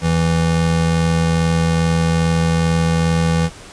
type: tone pair together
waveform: square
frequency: 82.41 / 164.82 Hz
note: E2 / E3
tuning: 0 / 0 cents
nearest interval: octave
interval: 1200 cents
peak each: -22 / -15 dBFS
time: 0.01-3.5 s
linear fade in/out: 50 ms
effects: pink hiss -38 dBFS RMS until 3.72 s + resampled to 22050 Hz